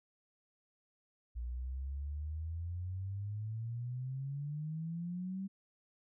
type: exponential sweep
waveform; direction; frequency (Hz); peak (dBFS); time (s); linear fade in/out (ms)
sine; up; 58.27 to 196; -37; 1.35-5.48; 20
effects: none